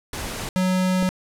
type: noise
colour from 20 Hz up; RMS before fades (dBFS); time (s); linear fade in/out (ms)
pink; -30; 0.13-0.49; 2
type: tone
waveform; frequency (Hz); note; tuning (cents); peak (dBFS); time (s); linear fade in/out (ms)
square; 185; F#3; 0; -19; 0.56-1.09; 0
type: clicks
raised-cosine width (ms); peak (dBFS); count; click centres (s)
2; -19; 2; 1.025 / 1.029
effects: low-pass 12000 Hz 12 dB/octave